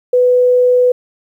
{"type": "tone", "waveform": "sine", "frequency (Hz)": 497, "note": "B4", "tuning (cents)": 11, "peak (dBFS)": -7, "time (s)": [0.13, 0.92], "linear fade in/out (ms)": 5, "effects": ["8-bit"]}